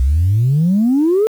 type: exponential sweep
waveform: sine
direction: up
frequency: 61.4 to 450 Hz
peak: -9 dBFS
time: 0-1.27 s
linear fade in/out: 0 ms
effects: tanh soft clip ceiling -7 dBFS + 7-bit